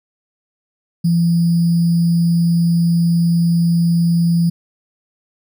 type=tone with sample-and-hold; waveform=sine; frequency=169.4 Hz; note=E3; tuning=48 cents sharp; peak=-11 dBFS; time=1.04-4.5 s; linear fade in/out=10 ms; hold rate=4900 Hz; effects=none